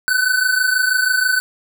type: tone pair together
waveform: square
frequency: 1500 / 1526.2 Hz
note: F#6 / G6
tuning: +23 / -47 cents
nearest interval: unison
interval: 30 cents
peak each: -17 / -19 dBFS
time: 0.08-1.4 s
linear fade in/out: 0 ms
effects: none